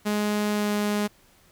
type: tone with pitch glide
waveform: sawtooth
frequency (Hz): 208.9 to 207.6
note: G#3 to G#3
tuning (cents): +10 to 0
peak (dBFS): -19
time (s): 0.05-1.08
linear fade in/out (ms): 20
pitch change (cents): -10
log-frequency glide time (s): 0.52-0.69
effects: pink hiss -58 dBFS RMS until 1.51 s